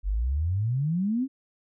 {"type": "exponential sweep", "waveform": "sine", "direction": "up", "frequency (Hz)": [44.8, 277.6], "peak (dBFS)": -23, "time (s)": [0.03, 1.28], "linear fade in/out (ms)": 50, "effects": []}